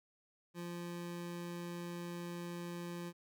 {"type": "tone", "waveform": "25% pulse", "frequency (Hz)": 173.4, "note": "F3", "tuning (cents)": -12, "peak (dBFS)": -38, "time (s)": [0.54, 3.13], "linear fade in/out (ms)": 50, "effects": []}